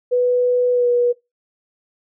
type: tone with pitch glide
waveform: sine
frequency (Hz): 493.9 to 484.6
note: B4 to B4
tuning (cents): 0 to -33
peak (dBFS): -13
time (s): 0.11-1.13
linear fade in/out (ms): 20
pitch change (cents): -33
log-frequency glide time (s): 0.72-0.88
effects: noise-tail reverb RT60 0.2 s tail -21 dB re dry